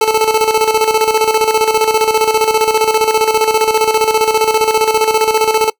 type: tone with tremolo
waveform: 25% pulse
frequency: 438.1 Hz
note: A4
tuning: 7 cents flat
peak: -4 dBFS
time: 0.01-5.7 s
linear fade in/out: 5 ms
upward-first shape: square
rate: 15 Hz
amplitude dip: 60%
effects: noise-tail reverb RT60 0.1 s tail -22 dB re dry